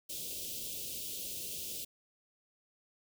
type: band-stop noise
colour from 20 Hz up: white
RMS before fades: -41 dBFS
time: 0.09-1.85 s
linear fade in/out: 10 ms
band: 590 to 2700 Hz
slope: 48 dB/octave
effects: none